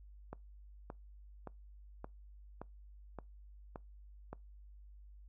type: click train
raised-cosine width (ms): 1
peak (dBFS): -30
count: 8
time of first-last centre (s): 0.33-4.33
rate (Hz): 1.75
effects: noise-tail reverb RT60 0.2 s tail -24 dB re dry + added 50 Hz sine -53 dBFS peak until 5.28 s